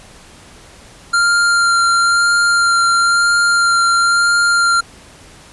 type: tone with vibrato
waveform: square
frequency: 1390 Hz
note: F6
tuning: 9 cents flat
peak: -11 dBFS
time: 1.13-4.81 s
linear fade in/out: 10 ms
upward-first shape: sine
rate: 1 Hz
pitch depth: 12 cents each way
effects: pink hiss -41 dBFS RMS until 5.52 s + resampled to 24000 Hz